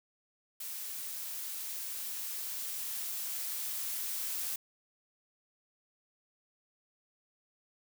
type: noise with level ramp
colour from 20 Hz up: blue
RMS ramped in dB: -41 to -36 dBFS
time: 0.6-4.56 s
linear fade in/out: 5 ms
effects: none

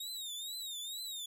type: tone with vibrato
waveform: sawtooth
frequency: 3739 Hz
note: A#7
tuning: 4 cents sharp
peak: -37 dBFS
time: 0-1.26 s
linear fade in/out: 5 ms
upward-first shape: triangle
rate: 2.2 Hz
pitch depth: 150 cents each way
effects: none

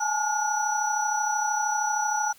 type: tone cluster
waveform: sine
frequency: 838 / 871 / 1427 / 5900 Hz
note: G#5 / A5 / F6 / F#8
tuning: +15 / -18 / +37 / -6 cents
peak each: -27 / -29 / -30 / -30 dBFS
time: 0-2.33 s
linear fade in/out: 10 ms
effects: white hiss -55 dBFS RMS until 2.38 s

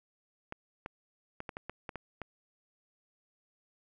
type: clicks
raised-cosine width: 0.5 ms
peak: -24 dBFS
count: 9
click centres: 0.524 / 0.861 / 1.404 / 1.492 / 1.569 / 1.696 / 1.892 / 1.957 / 2.217 s
effects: none

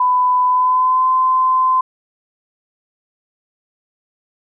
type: tone with pitch glide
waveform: sine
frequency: 1000 to 1030.5 Hz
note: B5 to C6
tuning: +21 to -27 cents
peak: -11 dBFS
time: 0-1.81 s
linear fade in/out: 5 ms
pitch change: +52 cents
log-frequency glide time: 0.46-1.08 s
effects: none

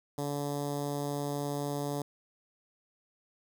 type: tone with notch filter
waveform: 10% pulse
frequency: 143.8 Hz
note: D3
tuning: 36 cents flat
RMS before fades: -34 dBFS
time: 0.18-2.02 s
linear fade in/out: 2 ms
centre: 2300 Hz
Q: 0.52
effects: none

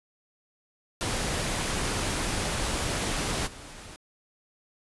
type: noise with level steps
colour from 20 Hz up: pink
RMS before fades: -29 / -44 dBFS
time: 1.01-3.96 s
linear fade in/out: 0 ms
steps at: 3.46 s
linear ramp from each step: 20 ms
effects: resampled to 24000 Hz

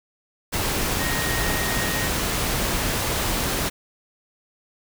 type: tone in noise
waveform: sine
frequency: 1868 Hz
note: A#6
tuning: 3 cents sharp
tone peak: -29 dBFS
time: 0.99-2.09 s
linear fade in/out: 20 ms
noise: pink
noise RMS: -24 dBFS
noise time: 0.52-3.7 s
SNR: -8 dB
effects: none

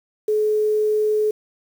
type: tone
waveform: sine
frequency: 426.6 Hz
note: G#4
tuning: 46 cents sharp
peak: -16 dBFS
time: 0.28-1.31 s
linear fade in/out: 5 ms
effects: 7-bit

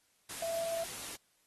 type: tone in noise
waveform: sine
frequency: 666 Hz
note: E5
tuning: 18 cents sharp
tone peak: -33 dBFS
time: 0.42-0.84 s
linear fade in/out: 5 ms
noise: white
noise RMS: -43 dBFS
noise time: 0.29-1.16 s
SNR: +7 dB
effects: white hiss -72 dBFS RMS until 1.46 s + AAC 32 kbps

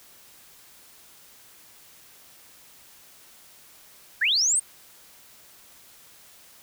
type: linear sweep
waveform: sine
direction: up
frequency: 1500 to 8870 Hz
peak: -19 dBFS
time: 4.21-4.6 s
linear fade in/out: 10 ms
effects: white hiss -52 dBFS RMS until 6.62 s

